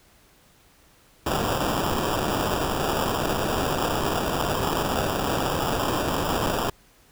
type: noise with sample-and-hold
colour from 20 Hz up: violet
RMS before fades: -25 dBFS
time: 1.26-6.7 s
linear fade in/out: 5 ms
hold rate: 2100 Hz
effects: pink hiss -57 dBFS RMS until 7.11 s